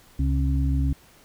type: harmonic tone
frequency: 67.9 Hz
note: C#2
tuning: 35 cents flat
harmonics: 1 / 2 / 4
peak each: -21 / -26 / -29 dBFS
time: 0.19-0.93 s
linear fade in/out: 5 ms
effects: pink hiss -54 dBFS RMS until 1.24 s